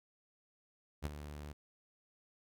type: tone with ADSR envelope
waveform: sawtooth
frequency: 73.8 Hz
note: D2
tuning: 9 cents sharp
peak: -30 dBFS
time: 1.02-1.53 s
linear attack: 35 ms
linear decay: 27 ms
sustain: -11 dB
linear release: 10 ms
effects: none